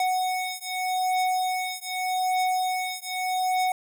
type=beating tone pair; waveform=square; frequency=740 / 740.83 Hz; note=F#5 / F#5; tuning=0 / +2 cents; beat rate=0.83 Hz; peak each=-28 dBFS; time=0-3.72 s; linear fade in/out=2 ms; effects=none